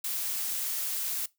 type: noise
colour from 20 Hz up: blue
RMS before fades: -32 dBFS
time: 0.04-1.26 s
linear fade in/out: 5 ms
effects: noise-tail reverb RT60 0.2 s tail -21 dB re dry